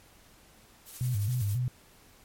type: noise with tremolo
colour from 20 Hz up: blue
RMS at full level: -42 dBFS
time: 0.85-1.59 s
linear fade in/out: 50 ms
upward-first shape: sine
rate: 11 Hz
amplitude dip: 45%
type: tone with vibrato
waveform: sine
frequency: 112.8 Hz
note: A2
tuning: 44 cents sharp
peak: -26 dBFS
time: 1.01-1.68 s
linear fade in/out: 0 ms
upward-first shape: square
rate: 3.7 Hz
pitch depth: 180 cents each way
effects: pink hiss -58 dBFS RMS until 2.24 s + MP3 64 kbps